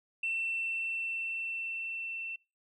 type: tone with level ramp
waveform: sine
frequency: 2689 Hz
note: E7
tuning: 34 cents sharp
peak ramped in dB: -29 to -36 dBFS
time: 0.23-2.36 s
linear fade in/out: 5 ms
effects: noise-tail reverb RT60 0.3 s tail -26 dB re dry + tanh soft clip ceiling -25 dBFS